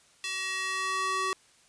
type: tone with high-pass filter sweep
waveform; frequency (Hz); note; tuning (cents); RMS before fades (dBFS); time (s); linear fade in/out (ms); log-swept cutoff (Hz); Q
square; 378.8; F#4; +41; -31; 0.24-1.33; 0; 2700 to 780; 1.5
effects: white hiss -61 dBFS RMS until 1.68 s + resampled to 22050 Hz